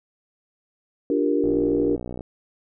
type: chord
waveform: sine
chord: G minor seventh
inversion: second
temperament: equal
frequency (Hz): 293.7 / 349.2 / 392 / 466.2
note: D4 / F4 / G4 / Bb4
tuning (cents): 0 / 0 / 0 / 0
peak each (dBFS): -22 / -26 / -25 / -24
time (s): 1.1-1.96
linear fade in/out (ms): 2
type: click train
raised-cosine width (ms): 2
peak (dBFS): -20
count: 48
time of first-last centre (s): 1.44-2.208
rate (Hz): 61.2
effects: none